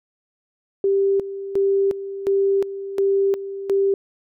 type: tone with tremolo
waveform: sine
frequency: 393.3 Hz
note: G4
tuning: 6 cents sharp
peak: -15 dBFS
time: 0.84-3.94 s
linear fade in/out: 2 ms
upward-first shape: square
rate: 1.4 Hz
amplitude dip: 75%
effects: none